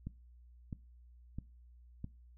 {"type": "click train", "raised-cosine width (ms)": 5, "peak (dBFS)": -28, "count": 4, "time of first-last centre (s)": [0.07, 2.044], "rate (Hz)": 1.52, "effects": ["noise-tail reverb RT60 0.3 s tail -21 dB re dry", "added 60 Hz sine -56 dBFS peak until 2.37 s"]}